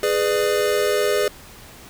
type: chord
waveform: square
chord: G# diminished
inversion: none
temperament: just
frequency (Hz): 415.3 / 498.4 / 598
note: G#4 / B4 / D5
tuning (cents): 0 / +16 / +31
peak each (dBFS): -21 / -24 / -24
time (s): 0.03-1.28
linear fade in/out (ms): 2
effects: pink hiss -43 dBFS RMS until 1.89 s